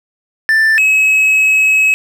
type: tone pair in turn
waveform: triangle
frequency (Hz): 1772 / 2565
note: A6 / E7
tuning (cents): +12 / -48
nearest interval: tritone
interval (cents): 640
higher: second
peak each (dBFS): -6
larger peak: neither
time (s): 0.49-0.78 / 0.78-1.94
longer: second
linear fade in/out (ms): 0
effects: none